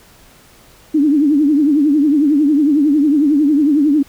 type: tone with vibrato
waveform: sine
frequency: 293.5 Hz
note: D4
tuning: 1 cent flat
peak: -9 dBFS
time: 0.94-4.03 s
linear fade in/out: 10 ms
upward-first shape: triangle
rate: 11 Hz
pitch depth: 150 cents each way
effects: pink hiss -46 dBFS RMS until 4.08 s